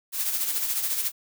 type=noise with tremolo; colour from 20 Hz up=blue; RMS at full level=-25 dBFS; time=0.12-1.12 s; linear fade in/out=50 ms; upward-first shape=sine; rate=14 Hz; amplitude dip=50%; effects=none